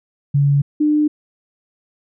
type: tone pair in turn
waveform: sine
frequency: 141.8 / 300.5 Hz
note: C#3 / D4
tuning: +40 / +40 cents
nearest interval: octave + minor second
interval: 1300 cents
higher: second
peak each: -11 / -12 dBFS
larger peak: first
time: 0.34-0.62 / 0.8-1.08 s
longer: neither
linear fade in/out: 10 ms
effects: none